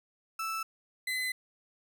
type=tone pair in turn; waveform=35% pulse; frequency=1318.5 / 2026 Hz; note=E6 / B6; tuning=0 / +44 cents; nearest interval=perfect fifth; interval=744 cents; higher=second; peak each=-31 / -29 dBFS; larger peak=second; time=0.39-0.63 / 1.07-1.32 s; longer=second; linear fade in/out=5 ms; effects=none